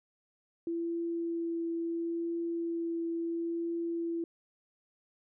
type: tone with vibrato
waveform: sine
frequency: 335.7 Hz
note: E4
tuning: 32 cents sharp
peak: -31 dBFS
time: 0.67-4.24 s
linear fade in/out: 2 ms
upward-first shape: triangle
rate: 0.73 Hz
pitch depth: 11 cents each way
effects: none